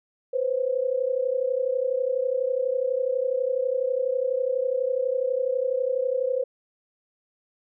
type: tone pair together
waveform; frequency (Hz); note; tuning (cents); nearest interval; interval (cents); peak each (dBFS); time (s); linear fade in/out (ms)
sine; 498.9 / 531; B4 / C5; +17 / +25; minor second; 108; -25; 0.33-6.44; 10
effects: none